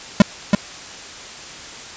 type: tone with echo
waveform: square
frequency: 201.8 Hz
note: G#3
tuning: 49 cents flat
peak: -5 dBFS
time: 0.2-0.22 s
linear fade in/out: 2 ms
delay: 330 ms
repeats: 1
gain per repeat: -5 dB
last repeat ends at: 0.55 s
effects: white hiss -35 dBFS RMS until 1.96 s + resampled to 16000 Hz